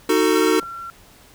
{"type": "chord", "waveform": "square", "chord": "D# diminished", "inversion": "none", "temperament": "equal with one note detuned", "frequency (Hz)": [311.1, 370, 448.2], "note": ["D#4", "F#4", "A4"], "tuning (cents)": [0, 0, 32], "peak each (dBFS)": -20, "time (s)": [0.09, 0.6], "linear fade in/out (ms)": 5}
{"type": "tone", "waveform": "sine", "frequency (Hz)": 1362, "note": "F6", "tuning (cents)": -44, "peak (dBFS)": -30, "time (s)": [0.33, 0.9], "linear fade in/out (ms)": 0}
{"type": "clicks", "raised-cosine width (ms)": 1, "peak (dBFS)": [-26, -30], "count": 2, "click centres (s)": [0.629, 0.635]}
{"effects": ["pink hiss -49 dBFS RMS until 1.34 s"]}